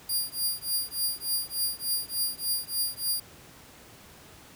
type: tone with tremolo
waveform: 10% pulse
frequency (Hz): 4800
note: D8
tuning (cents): +37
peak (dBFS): -17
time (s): 0.09-3.2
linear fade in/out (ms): 5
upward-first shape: triangle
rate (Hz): 3.4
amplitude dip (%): 100
effects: pink hiss -51 dBFS RMS until 4.55 s + high-pass 60 Hz 12 dB/octave